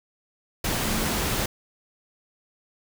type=tone in noise; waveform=sine; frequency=223.7 Hz; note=A3; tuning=29 cents sharp; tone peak=-33 dBFS; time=0.83-1.21 s; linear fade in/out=5 ms; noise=pink; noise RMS=-26 dBFS; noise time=0.64-1.46 s; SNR=-10 dB; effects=none